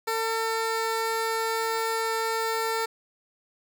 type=tone; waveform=15% pulse; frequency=449.8 Hz; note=A4; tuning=38 cents sharp; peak=-19 dBFS; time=0.07-2.86 s; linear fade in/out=10 ms; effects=none